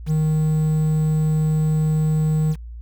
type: tone with quantisation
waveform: triangle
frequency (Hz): 155.56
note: D#3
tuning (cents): 0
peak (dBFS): -14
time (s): 0.06-2.56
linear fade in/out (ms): 50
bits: 7
effects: added 58 Hz sine -32 dBFS peak until 2.81 s